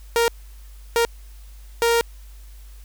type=tone bursts at uneven times; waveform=sawtooth; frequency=466.2 Hz; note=A#4; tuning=in tune; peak=-12 dBFS; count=3; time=0.16-0.28 / 0.96-1.05 / 1.82-2.01 s; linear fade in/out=0 ms; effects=added 50 Hz sine -39 dBFS peak until 2.84 s + white hiss -54 dBFS RMS until 2.84 s